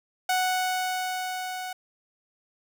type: tone with level ramp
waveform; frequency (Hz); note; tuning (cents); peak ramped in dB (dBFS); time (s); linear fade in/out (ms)
sawtooth; 740; F#5; 0; -18 to -29; 0.29-1.73; 5
effects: none